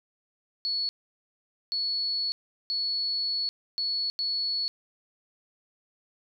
sine tone bursts at uneven times, 4400 Hz, C#8, 14 cents flat, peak -26 dBFS, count 5, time 0.65-0.89 / 1.72-2.32 / 2.7-3.49 / 3.78-4.1 / 4.19-4.68 s, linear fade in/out 0 ms, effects none

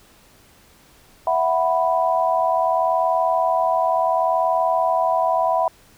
sine chord, E suspended second, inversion none, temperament equal, 659.3 / 740 / 987.8 Hz, E5 / F#5 / B5, 0 / 0 / 0 cents, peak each -20 / -21 / -21 dBFS, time 1.27-5.68 s, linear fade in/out 2 ms, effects pink hiss -52 dBFS RMS until 5.97 s

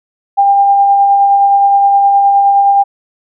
sine tone with tremolo, 798 Hz, G5, 31 cents sharp, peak -4 dBFS, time 0.37-2.84 s, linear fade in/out 20 ms, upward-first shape sine, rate 9.6 Hz, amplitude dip 25%, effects none

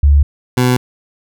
sine / 20% pulse tone pair in turn, 71.6 / 125.19 Hz, D2 / B2, -43 / +24 cents, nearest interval minor seventh, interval 967 cents, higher second, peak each -5 dBFS, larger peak neither, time 0.03-0.23 / 0.57-0.77 s, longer neither, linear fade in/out 5 ms, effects none

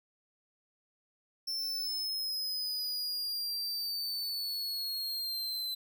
45% pulse linear sweep, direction down, 5370 to 4035 Hz, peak -33 dBFS, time 1.47-5.75 s, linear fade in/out 10 ms, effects none

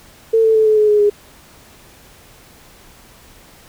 sine tone with pitch steps, 450 / 443.5 / 437.2 / 430.9 / 424.7 / 418.7 / 412.7 Hz, A4 / A4 / A4 / A4 / G#4 / G#4 / G#4, +39 / +14 / -11 / -36 / +39 / +14 / -11 cents, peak -9 dBFS, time 0.33-1.1 s, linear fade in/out 10 ms, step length 110 ms, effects pink hiss -45 dBFS RMS until 3.68 s

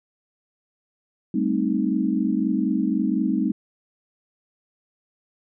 sine chord, A half-diminished seventh, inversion third, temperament equal, 196 / 220 / 261.6 / 311.1 Hz, G3 / A3 / C4 / Eb4, 0 / 0 / 0 / 0 cents, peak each -25 dBFS, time 1.34-3.52 s, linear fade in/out 5 ms, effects none

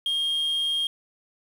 sine tone, 3229 Hz, G#7, 49 cents flat, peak -20 dBFS, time 0.06-0.87 s, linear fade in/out 2 ms, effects tanh soft clip ceiling -22 dBFS + 8-bit

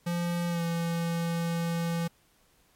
square tone with pitch glide, 172.7 to 168.46 Hz, F3 to E3, -19 to +38 cents, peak -28 dBFS, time 0.06-2.08 s, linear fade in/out 10 ms, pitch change -43 cents, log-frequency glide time 0.49-0.62 s, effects pink hiss -65 dBFS RMS until 2.75 s + MP3 64 kbps

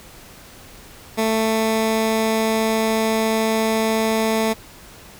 15% pulse tone, 221.5 Hz, A3, 12 cents sharp, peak -11 dBFS, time 1.17-4.54 s, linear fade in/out 20 ms, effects pink hiss -43 dBFS RMS until 5.19 s

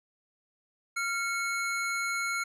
square tone pair together, 1385 / 2199 Hz, F6 / C#7, -15 / -14 cents, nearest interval minor sixth, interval 801 cents, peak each -32 / -33 dBFS, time 0.96-2.44 s, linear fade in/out 10 ms, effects low-pass 11000 Hz 12 dB/octave

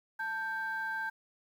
sine tone pair together, 886 / 1571.4 Hz, A5 / G6, +12 / +4 cents, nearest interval minor seventh, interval 992 cents, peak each -37 / -33 dBFS, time 0.19-1.1 s, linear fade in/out 10 ms, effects tanh soft clip ceiling -28 dBFS + 10-bit

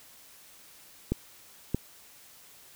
clicks, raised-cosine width 3 ms, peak -13 dBFS, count 2, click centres 1.12 / 1.746 s, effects white hiss -54 dBFS RMS until 2.75 s

